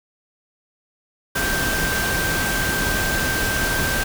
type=tone in noise; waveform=sine; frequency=1568 Hz; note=G6; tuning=in tune; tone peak=-23 dBFS; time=1.35-4.04 s; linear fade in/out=10 ms; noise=pink; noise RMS=-23 dBFS; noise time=1.35-4.04 s; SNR=-3 dB; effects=none